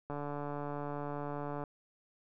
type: click train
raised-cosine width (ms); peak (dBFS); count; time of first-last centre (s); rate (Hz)
1; -26; 224; 0.1-1.638; 145
effects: none